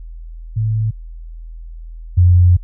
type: tone pair in turn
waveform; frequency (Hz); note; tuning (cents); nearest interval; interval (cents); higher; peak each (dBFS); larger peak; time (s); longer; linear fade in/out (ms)
sine; 109.9 / 88.94; A2 / F2; -2 / +32; major third; 366; first; -14 / -6; second; 0.56-0.91 / 2.17-2.57; second; 10
effects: added 41 Hz sine -29 dBFS peak until 2.63 s